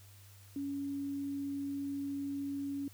sine tone, 280 Hz, C#4, 18 cents sharp, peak -35 dBFS, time 0.56-2.88 s, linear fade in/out 2 ms, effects added 98 Hz sine -55 dBFS peak until 2.93 s + white hiss -61 dBFS RMS until 2.93 s

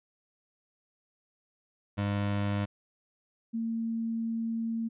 25% pulse / sine tone pair in turn, 101.5 / 227.5 Hz, G#2 / A#3, -39 / -42 cents, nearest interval octave + major second, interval 1397 cents, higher second, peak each -24 / -29 dBFS, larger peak first, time 1.97-2.66 / 3.53-4.89 s, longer second, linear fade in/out 20 ms, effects resampled to 8000 Hz

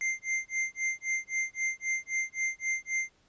square tone with tremolo, 2093 Hz, C7, in tune, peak -27 dBFS, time 0.01-3.11 s, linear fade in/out 0 ms, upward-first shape sine, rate 3.8 Hz, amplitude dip 100%, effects pink hiss -67 dBFS RMS until 3.28 s + resampled to 16000 Hz

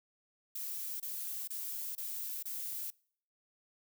violet noise bursts, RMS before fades -40 dBFS, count 5, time 0.55-2.904 s, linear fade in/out 5 ms, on 450 ms, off 26 ms, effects noise-tail reverb RT60 0.6 s tail -26 dB re dry

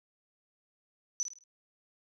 sine tone with echo, 5970 Hz, F#8, 15 cents sharp, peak -28 dBFS, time 1.2-1.23 s, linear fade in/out 0 ms, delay 52 ms, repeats 4, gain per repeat -8 dB, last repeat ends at 1.438 s, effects none

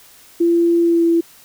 sine tone with pitch glide, 340 to 335.3 Hz, F4 to E4, -46 to +30 cents, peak -11 dBFS, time 0.4-1.21 s, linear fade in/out 10 ms, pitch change -24 cents, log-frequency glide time 0.81-1.04 s, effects white hiss -46 dBFS RMS until 1.44 s

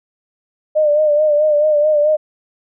sine tone with vibrato, 602 Hz, D5, 43 cents sharp, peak -10 dBFS, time 0.75-2.17 s, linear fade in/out 20 ms, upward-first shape sine, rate 4.6 Hz, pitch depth 49 cents each way, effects none

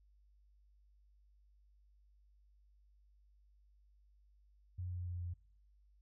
sine tone with pitch steps, 90 / 89.12 / 88.25 / 87.39 Hz, F#2 / F2 / F2 / F2, -47 / +36 / +19 / +2 cents, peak -39 dBFS, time 4.78-5.34 s, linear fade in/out 10 ms, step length 140 ms, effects noise-tail reverb RT60 0.7 s tail -24 dB re dry + added 50 Hz sine -65 dBFS peak until 6.01 s

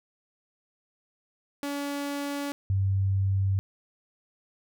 sawtooth / sine tone pair in turn, 284.5 / 96.99 Hz, C#4 / G2, +45 / -18 cents, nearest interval octave + perfect fifth, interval 1863 cents, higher first, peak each -26 / -22 dBFS, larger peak second, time 1.63-2.52 / 2.7-3.59 s, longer neither, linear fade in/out 0 ms, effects none

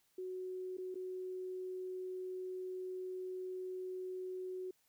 sine tone with dropouts, 370 Hz, F#4, in tune, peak -40 dBFS, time 0.18-4.71 s, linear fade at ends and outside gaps 5 ms, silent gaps 0.771-0.782 / 0.945-0.954 s, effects white hiss -75 dBFS RMS until 4.88 s

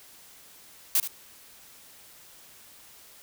blue noise with echo, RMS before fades -22 dBFS, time 0.95-1 s, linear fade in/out 2 ms, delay 76 ms, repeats 1, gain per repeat -11 dB, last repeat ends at 1.076 s, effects white hiss -52 dBFS RMS until 3.22 s

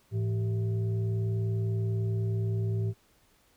sine tone with frequency modulation, 108.8 Hz, A2, 19 cents flat, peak -26 dBFS, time 0.11-2.94 s, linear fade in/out 50 ms, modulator 278 Hz, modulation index 0.51, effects pink hiss -65 dBFS RMS until 3.56 s

